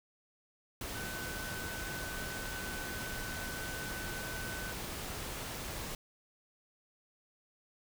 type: tone in noise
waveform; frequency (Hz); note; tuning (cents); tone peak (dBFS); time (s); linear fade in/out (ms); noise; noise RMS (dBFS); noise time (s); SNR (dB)
sine; 1513; F#6; +38; -43; 0.95-4.72; 2; pink; -41; 0.81-5.95; -5
effects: none